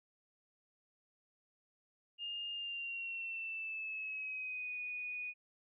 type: tone with pitch glide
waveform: sine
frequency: 2824 to 2473 Hz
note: F7 to D#7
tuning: +19 to -11 cents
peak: -39 dBFS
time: 2.18-5.34 s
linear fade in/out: 50 ms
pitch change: -230 cents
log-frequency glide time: 2.52-4.76 s
effects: none